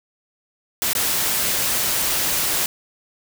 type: noise with dropouts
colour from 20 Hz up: white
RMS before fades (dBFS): -21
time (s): 0.82-2.66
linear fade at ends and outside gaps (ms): 1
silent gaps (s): 0.932-0.951
effects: none